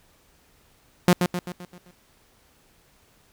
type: tone with echo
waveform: sawtooth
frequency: 178.1 Hz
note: F3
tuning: 34 cents sharp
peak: -9 dBFS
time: 1.08-1.13 s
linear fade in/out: 2 ms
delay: 130 ms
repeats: 6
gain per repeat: -6 dB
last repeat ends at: 1.91 s
effects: pink hiss -60 dBFS RMS until 3.32 s